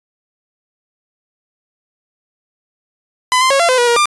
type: tone with pitch steps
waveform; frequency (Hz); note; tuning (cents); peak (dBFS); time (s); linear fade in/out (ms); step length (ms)
sawtooth; 1009 / 1041 / 549 / 684 / 511 / 482.9 / 474.1 / 1194; B5 / C6 / C#5 / F5 / C5 / B4 / A#4 / D6; +37 / -9 / -17 / -36 / -41 / -39 / +29 / +28; -6; 3.32-4.056; 0; 92
effects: resampled to 24000 Hz